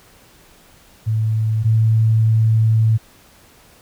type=tone pair in turn; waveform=sine; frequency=110 / 111.09 Hz; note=A2 / A2; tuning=0 / +17 cents; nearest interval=unison; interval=17 cents; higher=second; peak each=-15 / -11 dBFS; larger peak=second; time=1.06-1.64 / 1.64-2.98 s; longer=second; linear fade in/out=20 ms; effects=pink hiss -49 dBFS RMS until 3.81 s